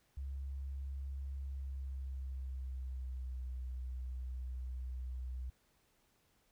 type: tone with pitch glide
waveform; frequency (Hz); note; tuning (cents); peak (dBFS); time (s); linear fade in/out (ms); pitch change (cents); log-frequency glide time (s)
sine; 68 to 63.08; C#2 to B1; -33 to +37; -39; 0.17-5.5; 5; -130; 1.4-3.45
effects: pink hiss -74 dBFS RMS until 6.51 s